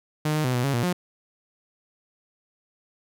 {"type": "tone with pitch steps", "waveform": "sawtooth", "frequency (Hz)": [152.6, 153.7, 127, 122.8, 138.9, 119.5, 178.7], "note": ["D#3", "D#3", "B2", "B2", "C#3", "A#2", "F3"], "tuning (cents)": [-33, -21, 49, -9, 4, 43, 40], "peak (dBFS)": -18, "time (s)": [0.25, 0.929], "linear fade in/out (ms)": 5, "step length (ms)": 97, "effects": []}